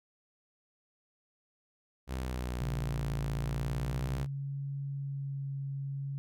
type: linear two-way sweep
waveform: sawtooth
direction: down then up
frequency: 65.1 to 55 to 65.1 Hz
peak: -30 dBFS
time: 2.07-4.27 s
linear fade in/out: 50 ms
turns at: 3.24 s
type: tone with vibrato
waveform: sine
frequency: 138.59 Hz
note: C#3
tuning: in tune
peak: -34 dBFS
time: 2.61-6.18 s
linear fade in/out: 0 ms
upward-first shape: sine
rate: 0.58 Hz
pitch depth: 9 cents each way
effects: none